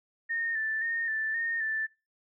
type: tone with vibrato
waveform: sine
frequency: 1800 Hz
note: A6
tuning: 39 cents sharp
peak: -28 dBFS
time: 0.29-1.87 s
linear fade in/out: 20 ms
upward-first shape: square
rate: 1.9 Hz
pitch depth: 36 cents each way
effects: noise-tail reverb RT60 0.3 s tail -24 dB re dry